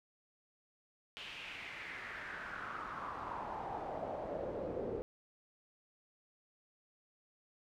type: noise with band-pass filter sweep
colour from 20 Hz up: brown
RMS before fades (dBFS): -43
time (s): 1.17-5.02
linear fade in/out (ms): 0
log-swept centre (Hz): 3000 to 420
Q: 3.8
effects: none